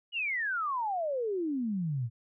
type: exponential sweep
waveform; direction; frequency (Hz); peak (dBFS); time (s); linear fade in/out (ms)
sine; down; 2960 to 110; -29; 0.12-2.1; 50
effects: none